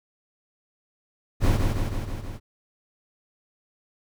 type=noise with echo; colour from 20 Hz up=brown; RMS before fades=-19 dBFS; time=1.4-1.6 s; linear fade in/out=50 ms; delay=160 ms; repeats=5; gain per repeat=-3 dB; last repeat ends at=2.4 s; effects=none